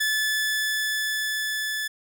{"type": "tone with level ramp", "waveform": "sawtooth", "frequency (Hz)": 1733, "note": "A6", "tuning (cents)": -27, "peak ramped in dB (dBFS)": [-18, -23], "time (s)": [0, 1.88], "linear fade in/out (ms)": 10, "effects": []}